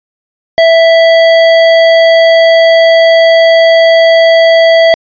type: tone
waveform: square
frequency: 659.3 Hz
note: E5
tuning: in tune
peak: -3 dBFS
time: 0.58-4.94 s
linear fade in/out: 0 ms
effects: resampled to 11025 Hz